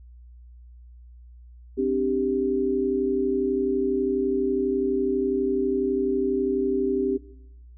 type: chord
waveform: sine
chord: C suspended second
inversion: none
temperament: equal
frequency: 261.6 / 293.7 / 392 Hz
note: C4 / D4 / G4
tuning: 0 / 0 / 0 cents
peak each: -26 / -29 / -23 dBFS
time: 1.77-7.18 s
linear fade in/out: 20 ms
effects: noise-tail reverb RT60 0.9 s tail -20 dB re dry + added 60 Hz sine -44 dBFS peak until 7.77 s